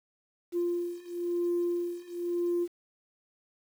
sine beating tone pair, 347.5 / 348.48 Hz, F4 / F4, -9 / -4 cents, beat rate 0.98 Hz, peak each -31 / -30 dBFS, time 0.52-2.68 s, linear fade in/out 50 ms, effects tanh soft clip ceiling -22 dBFS + 9-bit

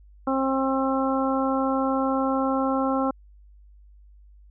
harmonic tone, 266.8 Hz, C4, 34 cents sharp, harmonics 1 / 2 / 3 / 4 / 5, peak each -24 / -27 / -29 / -30 / -31 dBFS, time 0.27-3.11 s, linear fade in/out 5 ms, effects added 50 Hz sine -48 dBFS peak until 4.5 s

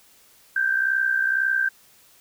sine tone with amplitude modulation, 1568 Hz, G6, in tune, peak -16 dBFS, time 0.56-1.69 s, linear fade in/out 5 ms, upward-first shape sine, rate 62 Hz, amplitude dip 65%, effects white hiss -55 dBFS RMS until 2.2 s

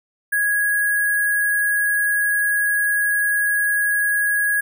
sine tone with sample-and-hold, 1661.2 Hz, G#6, in tune, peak -16 dBFS, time 0.32-4.61 s, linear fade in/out 10 ms, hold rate 11025 Hz, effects none

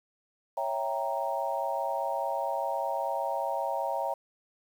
sine chord, C# diminished seventh, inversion none, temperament equal, 554.4 / 659.3 / 784 / 932.3 Hz, C#5 / E5 / G5 / Bb5, 0 / 0 / 0 / 0 cents, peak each -34 / -34 / -34 / -33 dBFS, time 0.57-4.14 s, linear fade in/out 5 ms, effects 9-bit

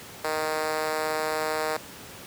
5% pulse tone with high-pass filter, 155.56 Hz, D#3, in tune, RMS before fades -28 dBFS, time 0.24-1.77 s, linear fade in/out 5 ms, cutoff 490 Hz, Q 2.1, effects pink hiss -43 dBFS RMS until 2.26 s + high-pass 100 Hz 12 dB/octave

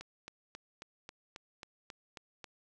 click train, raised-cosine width 0.2 ms, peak -28 dBFS, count 10, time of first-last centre 0.01-2.442 s, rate 3.7 Hz, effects none

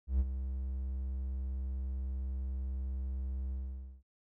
triangle tone with ADSR envelope, 65.4 Hz, C2, in tune, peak -22 dBFS, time 0.07-4.03 s, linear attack 130 ms, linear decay 36 ms, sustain -10 dB, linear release 510 ms, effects none

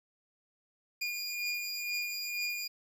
25% pulse beating tone pair, 2425 / 2427.1 Hz, D#7 / D#7, -45 / -44 cents, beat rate 2.1 Hz, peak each -36 / -31 dBFS, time 1.01-2.68 s, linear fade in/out 10 ms, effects none

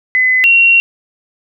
sine tone pair in turn, 2025 / 2741 Hz, B6 / F7, +43 / -33 cents, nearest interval perfect fourth, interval 524 cents, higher second, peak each -8 / -5 dBFS, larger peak second, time 0.15-0.44 / 0.44-0.8 s, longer second, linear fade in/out 0 ms, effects none

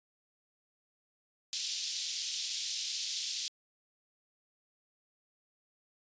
white band-pass noise, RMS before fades -37 dBFS, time 1.53-3.48 s, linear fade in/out 0 ms, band 3300 to 6100 Hz, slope 24 dB/octave, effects resampled to 16000 Hz

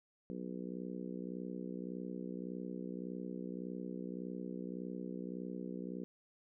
harmonic tone, 61.74 Hz, B1, in tune, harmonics 3 / 4 / 5 / 6 / 7 / 8, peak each -44 / -46 / -48 / -50 / -51 / -52 dBFS, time 0.3-6.04 s, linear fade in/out 0 ms, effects none

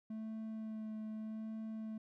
triangle tone with vibrato, 218.6 Hz, A3, 11 cents flat, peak -39 dBFS, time 0.1-1.98 s, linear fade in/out 5 ms, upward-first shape sine, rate 0.82 Hz, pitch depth 14 cents each way, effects none

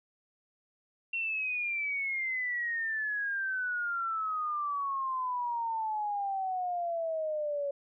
sine exponential sweep, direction down, 2736 to 560 Hz, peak -30 dBFS, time 1.13-7.71 s, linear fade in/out 5 ms, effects none

